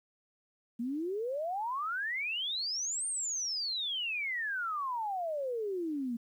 sine exponential two-way sweep, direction up then down, 226.5 to 8960 to 226.5 Hz, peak -32 dBFS, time 0.79-6.17 s, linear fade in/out 10 ms, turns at 3.07 s, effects 11-bit

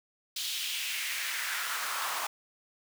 pink noise with high-pass filter sweep, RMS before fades -34 dBFS, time 0.36-2.27 s, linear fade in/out 5 ms, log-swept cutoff 3600 to 940 Hz, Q 2.4, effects none

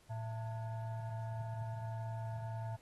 sine tone with frequency modulation, 112.5 Hz, A2, 39 cents sharp, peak -38 dBFS, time 0.09-2.77 s, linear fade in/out 20 ms, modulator 782 Hz, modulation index 0.56, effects pink hiss -67 dBFS RMS until 2.81 s + AAC 32 kbps

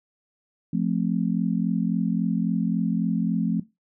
sine chord, F major, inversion none, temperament just, 174.61 / 218.3 / 261.9 Hz, F3 / A3 / C4, 0 / -13 / +2 cents, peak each -24 / -25 / -28 dBFS, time 0.73-3.6 s, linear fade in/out 5 ms, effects noise-tail reverb RT60 0.2 s tail -17 dB re dry

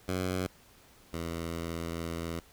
10% pulse tone pair in turn, 92 / 83.52 Hz, F#2 / E2, -9 / +23 cents, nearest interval major second, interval 168 cents, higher first, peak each -22 / -26 dBFS, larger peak first, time 0.08-0.47 / 1.13-2.4 s, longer second, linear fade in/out 5 ms, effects pink hiss -59 dBFS RMS until 2.52 s

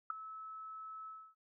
sine tone with ADSR envelope, 1300 Hz, E6, 24 cents flat, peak -29 dBFS, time 0.1-1.35 s, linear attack 4 ms, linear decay 5 ms, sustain -16 dB, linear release 280 ms, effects none

